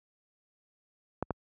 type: clicks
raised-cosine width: 1 ms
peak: -16 dBFS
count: 2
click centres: 1.226 / 1.307 s
effects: high-pass 60 Hz 12 dB/octave